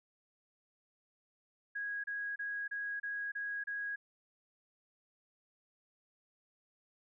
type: tone bursts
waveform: sine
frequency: 1651 Hz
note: G#6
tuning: 11 cents flat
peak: -36 dBFS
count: 7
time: 1.75-3.96 s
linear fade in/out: 10 ms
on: 290 ms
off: 30 ms
effects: none